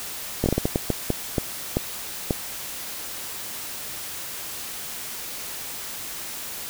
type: slowing click train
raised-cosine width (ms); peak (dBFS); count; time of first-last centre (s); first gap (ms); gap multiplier
2; -7; 12; 0.44-2.308; 20; 1.39
effects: white hiss -34 dBFS RMS until 6.69 s